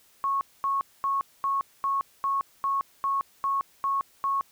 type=tone bursts; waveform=sine; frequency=1100 Hz; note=C#6; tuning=14 cents flat; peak=-23 dBFS; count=11; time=0.24-4.41 s; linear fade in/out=0 ms; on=170 ms; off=230 ms; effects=white hiss -60 dBFS RMS until 4.51 s